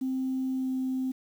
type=tone with pitch glide; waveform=sine; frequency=261.6 to 260.1 Hz; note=C4 to C4; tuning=0 to -10 cents; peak=-26 dBFS; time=0.01-1.12 s; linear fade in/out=10 ms; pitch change=-10 cents; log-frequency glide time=0.54-0.69 s; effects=tanh soft clip ceiling -23 dBFS + 9-bit